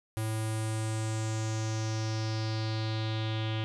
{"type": "tone with low-pass filter sweep", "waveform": "square", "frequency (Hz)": 110, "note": "A2", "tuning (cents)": 0, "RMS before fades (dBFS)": -32, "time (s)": [0.17, 3.64], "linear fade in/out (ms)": 0, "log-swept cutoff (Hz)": [11000, 3200], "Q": 4.1, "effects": []}